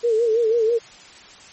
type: tone with vibrato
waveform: sine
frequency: 454.9 Hz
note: A#4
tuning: 42 cents flat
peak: -15 dBFS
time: 0.03-0.79 s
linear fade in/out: 20 ms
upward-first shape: sine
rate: 6.1 Hz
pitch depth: 87 cents each way
effects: white hiss -44 dBFS RMS until 1.52 s + MP3 32 kbps